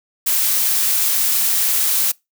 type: noise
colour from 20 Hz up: blue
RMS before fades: -17 dBFS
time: 0.26-2.12 s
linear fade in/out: 10 ms
effects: noise-tail reverb RT60 0.2 s tail -24 dB re dry

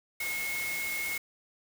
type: tone in noise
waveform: sine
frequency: 2171 Hz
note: C#7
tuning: 37 cents flat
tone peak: -32 dBFS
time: 0.2-1.18 s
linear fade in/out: 5 ms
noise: white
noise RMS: -38 dBFS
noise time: 0.2-1.18 s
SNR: +3 dB
effects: none

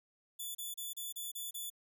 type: tone bursts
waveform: 5% pulse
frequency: 3470 Hz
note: A7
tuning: 25 cents flat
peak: -32 dBFS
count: 7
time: 0.39-1.702 s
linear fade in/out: 10 ms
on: 160 ms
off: 32 ms
effects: none

